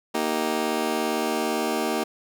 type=chord; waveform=20% pulse; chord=Eb major; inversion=second; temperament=just; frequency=233.3 / 311.1 / 388.9 Hz; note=Bb3 / Eb4 / G4; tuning=+2 / 0 / -14 cents; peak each=-23 dBFS; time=0.14-2.04 s; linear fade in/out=10 ms; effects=none